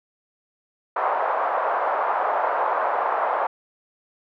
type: band-pass noise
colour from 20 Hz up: white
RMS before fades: -23 dBFS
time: 0.96-3.47 s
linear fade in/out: 5 ms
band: 590 to 1100 Hz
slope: 24 dB/octave
effects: none